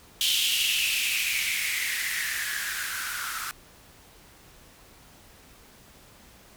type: noise with band-pass filter sweep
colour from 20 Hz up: violet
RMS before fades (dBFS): -28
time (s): 0.21-3.51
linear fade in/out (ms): 0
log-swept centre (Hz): 3200 to 1300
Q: 6.3
effects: pink hiss -53 dBFS RMS until 6.56 s